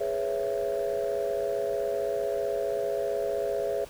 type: chord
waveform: sine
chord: C# minor seventh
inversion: second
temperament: just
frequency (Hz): 415.8 / 498.9 / 554.4 / 665.2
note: G#4 / B4 / C#5 / E5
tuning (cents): +2 / +17 / 0 / +16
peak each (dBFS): -30 / -33 / -30 / -31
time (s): 0-3.85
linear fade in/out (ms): 10
effects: tanh soft clip ceiling -20 dBFS + pink hiss -49 dBFS RMS until 3.89 s